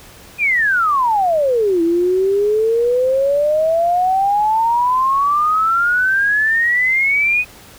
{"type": "exponential two-way sweep", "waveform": "sine", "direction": "down then up", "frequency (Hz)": [2510, 329.6, 2510], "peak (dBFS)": -12, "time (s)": [0.38, 7.45], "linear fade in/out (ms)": 50, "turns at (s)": 1.82, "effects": ["pink hiss -41 dBFS RMS until 7.78 s"]}